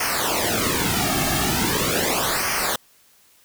pink noise with flanger, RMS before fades -22 dBFS, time 0-2.76 s, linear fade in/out 5 ms, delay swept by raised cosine 0.26 to 2.06 ms, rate 0.4 Hz, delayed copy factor -0.85, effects white hiss -56 dBFS RMS until 3.44 s

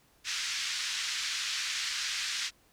white band-pass noise, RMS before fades -34 dBFS, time 0.24-2.51 s, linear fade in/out 50 ms, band 1500 to 6000 Hz, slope 24 dB/octave, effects pink hiss -65 dBFS RMS until 2.72 s

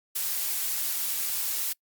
blue noise with ADSR envelope, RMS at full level -27 dBFS, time 0.15-1.73 s, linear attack 16 ms, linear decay 4 ms, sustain -2 dB, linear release 7 ms, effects noise-tail reverb RT60 0.1 s tail -25 dB re dry + Opus 48 kbps

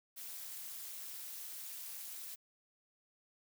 blue noise with amplitude modulation, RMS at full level -43 dBFS, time 0.16-2.36 s, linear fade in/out 20 ms, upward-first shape sine, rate 260 Hz, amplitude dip 80%, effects none

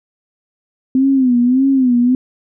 sine tone with vibrato, 256.2 Hz, C4, 36 cents flat, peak -9 dBFS, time 0.95-2.15 s, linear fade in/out 2 ms, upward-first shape sine, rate 1.7 Hz, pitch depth 110 cents each way, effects none

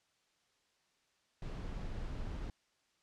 brown noise, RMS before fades -41 dBFS, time 1.42-2.5 s, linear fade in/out 2 ms, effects white hiss -75 dBFS RMS until 3.02 s + low-pass 6000 Hz 12 dB/octave

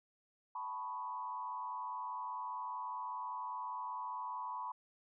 sine tone with frequency modulation, 987.8 Hz, B5, in tune, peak -39 dBFS, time 0.55-4.72 s, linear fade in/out 5 ms, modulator 105 Hz, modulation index 0.99, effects none

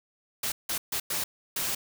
white noise bursts at uneven times, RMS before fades -30 dBFS, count 5, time 0.43-0.52 / 0.69-0.78 / 0.92-1 / 1.1-1.24 / 1.56-1.75 s, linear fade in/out 5 ms, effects none

